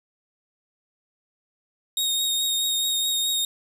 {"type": "tone with vibrato", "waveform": "sawtooth", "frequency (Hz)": 3729, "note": "A#7", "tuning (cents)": 0, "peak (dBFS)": -19, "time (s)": [1.97, 3.45], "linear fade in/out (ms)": 2, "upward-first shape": "triangle", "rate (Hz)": 4.7, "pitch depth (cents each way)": 22, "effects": ["8-bit"]}